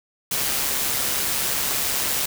white noise with amplitude modulation, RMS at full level -22 dBFS, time 0.31-2.26 s, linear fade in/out 5 ms, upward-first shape sine, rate 138 Hz, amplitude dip 35%, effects none

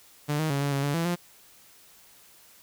sawtooth tone with pitch steps, 147.6 / 157 / 139.9 / 142.1 / 138.7 / 143.3 / 166.8 / 175 Hz, D3 / D#3 / C#3 / C#3 / C#3 / D3 / E3 / F3, +9 / +16 / +16 / +43 / +1 / -42 / +21 / +4 cents, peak -21 dBFS, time 0.28-1.16 s, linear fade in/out 20 ms, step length 110 ms, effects white hiss -55 dBFS RMS until 2.62 s

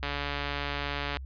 click train, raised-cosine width 0.3 ms, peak -16 dBFS, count 164, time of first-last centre 0.03-1.17 s, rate 143 Hz, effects added 66 Hz sine -37 dBFS peak until 1.25 s + resampled to 11025 Hz

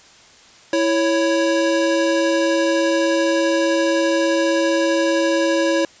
square tone pair together, 330.3 / 554.4 Hz, E4 / C#5, +4 / 0 cents, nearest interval major sixth, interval 896 cents, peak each -19 dBFS, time 0.73-5.85 s, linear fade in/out 2 ms, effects white hiss -47 dBFS RMS until 6 s + resampled to 16000 Hz

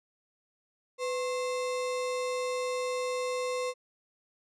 sine tone with sample-and-hold, 502 Hz, B4, 28 cents sharp, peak -29 dBFS, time 0.98-3.74 s, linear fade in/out 50 ms, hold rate 1575 Hz, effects resampled to 22050 Hz

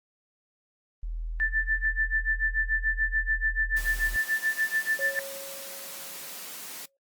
sine tone, 40.79 Hz, E1, 17 cents flat, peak -30 dBFS, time 1.03-4.16 s, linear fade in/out 0 ms
sine tone with tremolo, 1766 Hz, A6, 6 cents sharp, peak -22 dBFS, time 1.4-5.19 s, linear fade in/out 0 ms, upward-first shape sine, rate 6.9 Hz, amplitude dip 95%
white high-pass noise, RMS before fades -40 dBFS, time 3.76-6.86 s, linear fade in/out 10 ms, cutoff 150 Hz, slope 96 dB/octave
sine tone with exponential decay, 549 Hz, C#5, 17 cents flat, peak -31 dBFS, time 4.99-6.97 s, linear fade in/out 2 ms, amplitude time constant 430 ms
effects noise-tail reverb RT60 0.1 s tail -18 dB re dry + Opus 32 kbps

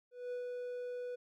triangle tone with ADSR envelope, 492.6 Hz, B4, 5 cents flat, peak -35 dBFS, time 0.11-1.16 s, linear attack 210 ms, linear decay 110 ms, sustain -2 dB, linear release 14 ms, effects none

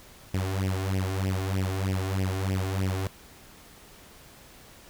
sawtooth tone with flanger, 95.2 Hz, F#2, 50 cents sharp, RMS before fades -28 dBFS, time 0.34-3.07 s, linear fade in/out 0 ms, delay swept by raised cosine 0.36 to 2.86 ms, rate 3.2 Hz, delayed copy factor +0.95, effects pink hiss -51 dBFS RMS until 4.89 s

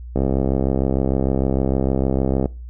click train, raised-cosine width 2 ms, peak -6 dBFS, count 154, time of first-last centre 0.16-2.457 s, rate 66.6 Hz, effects noise-tail reverb RT60 0.3 s tail -23 dB re dry + added 60 Hz sine -31 dBFS peak until 2.69 s

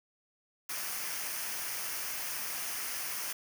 white noise with comb filter, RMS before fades -37 dBFS, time 0.69-3.33 s, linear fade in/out 5 ms, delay 0.26 ms, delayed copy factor -0.55, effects none

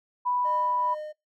sine tone, 987 Hz, B5, 1 cent flat, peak -23 dBFS, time 0.25-0.95 s, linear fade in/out 20 ms
triangle tone with tremolo, 610 Hz, D#5, 34 cents flat, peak -30 dBFS, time 0.44-1.13 s, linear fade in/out 20 ms, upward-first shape triangle, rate 2.3 Hz, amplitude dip 70%
effects noise-tail reverb RT60 0.2 s tail -24 dB re dry

